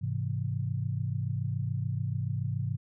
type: chord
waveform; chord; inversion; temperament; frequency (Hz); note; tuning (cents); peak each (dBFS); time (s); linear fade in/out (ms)
sine; Ab augmented; none; equal; 103.83 / 130.81 / 164.81; Ab2 / C3 / E3; 0 / 0 / 0; -32 / -32 / -37; 0.01-2.77; 20
effects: none